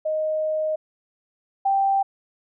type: tone pair in turn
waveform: sine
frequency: 622.3 / 784 Hz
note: D#5 / G5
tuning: 0 / 0 cents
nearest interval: major third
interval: 400 cents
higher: second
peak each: -21 / -17 dBFS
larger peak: second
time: 0.05-0.76 / 1.65-2.03 s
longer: first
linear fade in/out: 10 ms
effects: none